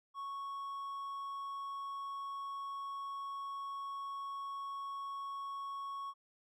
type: tone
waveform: triangle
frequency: 1107 Hz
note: C#6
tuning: 3 cents flat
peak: -38 dBFS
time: 0.14-6.14 s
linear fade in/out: 50 ms
effects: none